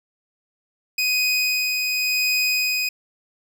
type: tone with tremolo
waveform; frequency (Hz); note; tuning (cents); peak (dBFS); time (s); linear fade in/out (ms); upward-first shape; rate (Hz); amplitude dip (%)
25% pulse; 2500; D#7; +8; -14; 0.98-2.89; 5; sine; 0.9; 30
effects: none